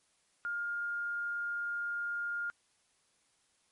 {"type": "tone", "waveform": "sine", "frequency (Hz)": 1412, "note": "F6", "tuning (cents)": 19, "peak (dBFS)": -33, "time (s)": [0.45, 2.5], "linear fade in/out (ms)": 0, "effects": ["white hiss -72 dBFS RMS until 3.71 s", "MP3 48 kbps"]}